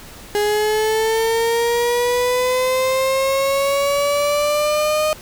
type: linear sweep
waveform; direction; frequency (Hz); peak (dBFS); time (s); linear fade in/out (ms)
35% pulse; up; 412.9 to 618; -14; 0.35-5.13; 0
effects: pink hiss -39 dBFS RMS until 5.21 s